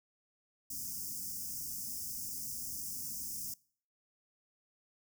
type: band-stop noise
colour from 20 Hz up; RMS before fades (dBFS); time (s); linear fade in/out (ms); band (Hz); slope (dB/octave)
white; -41; 0.7-3.54; 5; 290 to 5000; 96
effects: noise-tail reverb RT60 0.5 s tail -23 dB re dry